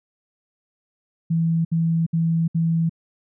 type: tone bursts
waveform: sine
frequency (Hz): 164.81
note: E3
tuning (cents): 0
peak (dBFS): -17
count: 4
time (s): 1.3-2.895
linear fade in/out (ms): 10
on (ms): 350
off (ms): 65
effects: none